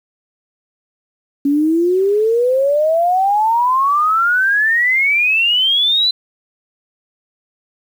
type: exponential sweep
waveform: sine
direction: up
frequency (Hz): 277.2 to 4059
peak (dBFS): -11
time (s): 1.45-6.11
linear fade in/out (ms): 5
effects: 7-bit